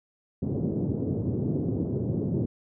pink band-pass noise, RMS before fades -28 dBFS, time 0.42-2.46 s, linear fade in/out 10 ms, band 100 to 400 Hz, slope 24 dB/octave, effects none

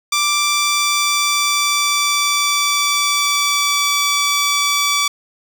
10% pulse tone with pitch glide, 1174.7 to 1151.9 Hz, D6 to D6, 0 to -34 cents, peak -6 dBFS, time 0.12-5.08 s, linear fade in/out 5 ms, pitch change -34 cents, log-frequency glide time 0.22-3.93 s, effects none

